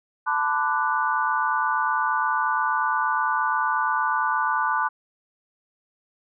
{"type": "chord", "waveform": "sine", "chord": "B minor seventh", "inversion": "third", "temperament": "equal with one note detuned", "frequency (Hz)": [880, 1008.5, 1174.7, 1480], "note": ["A5", "B5", "D6", "F#6"], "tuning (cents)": [0, 36, 0, 0], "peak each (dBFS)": -26, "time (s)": [0.26, 4.89], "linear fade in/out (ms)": 20, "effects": []}